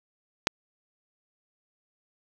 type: click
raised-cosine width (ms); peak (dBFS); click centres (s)
0.2; -3; 0.471
effects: none